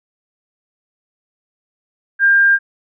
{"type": "tone", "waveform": "sine", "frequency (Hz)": 1600, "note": "G6", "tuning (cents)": 35, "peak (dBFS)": -8, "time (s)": [2.19, 2.59], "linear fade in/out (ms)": 50, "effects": []}